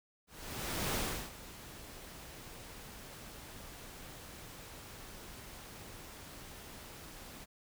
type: noise with ADSR envelope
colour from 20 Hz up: pink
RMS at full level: -34 dBFS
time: 0.27-7.46 s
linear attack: 690 ms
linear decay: 340 ms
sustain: -16 dB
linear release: 27 ms
effects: none